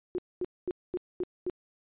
sine tone bursts, 360.5 Hz, F#4, 45 cents flat, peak -28 dBFS, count 6, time 0.15-1.498 s, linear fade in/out 0 ms, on 33 ms, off 230 ms, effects resampled to 8000 Hz

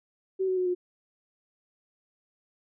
sine tone with pitch steps, 380 / 372.8 / 365.8 / 358.9 Hz, F#4 / F#4 / F#4 / F4, +46 / +13 / -20 / +47 cents, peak -24 dBFS, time 0.39-0.75 s, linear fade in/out 20 ms, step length 90 ms, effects none

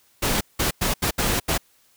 pink noise bursts at uneven times, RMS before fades -22 dBFS, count 6, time 0.22-0.41 / 0.59-0.71 / 0.81-0.94 / 1.02-1.11 / 1.18-1.4 / 1.48-1.58 s, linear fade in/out 10 ms, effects white hiss -60 dBFS RMS until 1.96 s

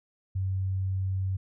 sine tone, 95 Hz, F#2, 46 cents sharp, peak -26 dBFS, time 0.35-1.37 s, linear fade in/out 10 ms, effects none

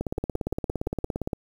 two click trains, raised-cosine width 2 ms, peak -17 / -14 dBFS, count 6 / 24, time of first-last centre 0.18-1.042 / 0.01-1.332 s, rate 5.8 / 17.4 Hz, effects 8-bit

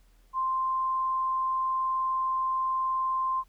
sine tone, 1046.5 Hz, C6, in tune, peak -25 dBFS, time 0.33-3.44 s, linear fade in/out 50 ms, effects added 40 Hz sine -57 dBFS peak until 3.48 s + pink hiss -68 dBFS RMS until 3.48 s

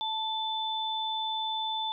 sine tone pair together, 880 / 3520 Hz, A5 / A7, 0 / 0 cents, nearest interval 2 octaves, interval 2400 cents, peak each -32 / -32 dBFS, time 0.01-1.92 s, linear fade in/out 0 ms, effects none

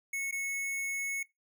square tone with dropouts, 2199 Hz, C#7, 14 cents flat, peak -33 dBFS, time 0.13-1.23 s, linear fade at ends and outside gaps 5 ms, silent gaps 0.312-0.324 s, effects noise-tail reverb RT60 0.2 s tail -21 dB re dry

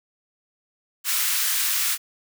white high-pass noise, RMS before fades -23 dBFS, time 1.04-1.98 s, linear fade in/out 50 ms, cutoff 1200 Hz, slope 24 dB/octave, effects none

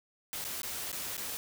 white noise with dropouts, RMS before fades -38 dBFS, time 0.33-1.37 s, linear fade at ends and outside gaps 0 ms, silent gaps 0.442-0.449 / 0.618-0.632 / 0.917-0.928 / 1.168-1.178 s, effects none

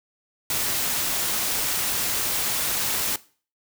white noise, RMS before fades -25 dBFS, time 0.5-3.16 s, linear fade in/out 2 ms, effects noise-tail reverb RT60 0.4 s tail -19 dB re dry

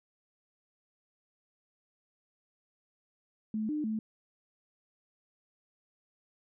sine tone with pitch steps, 216.6 / 301.5 / 218.3 Hz, A3 / D4 / A3, -27 / +46 / -13 cents, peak -30 dBFS, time 3.54-3.99 s, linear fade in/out 2 ms, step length 150 ms, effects none

